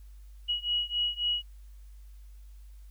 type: beating tone pair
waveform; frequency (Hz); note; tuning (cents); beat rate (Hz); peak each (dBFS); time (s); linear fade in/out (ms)
sine; 2909 / 2912.7; F#7 / F#7; -30 / -28; 3.7; -30 / -31; 0.48-1.43; 20
effects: added 50 Hz sine -46 dBFS peak until 2.9 s + white hiss -68 dBFS RMS until 2.9 s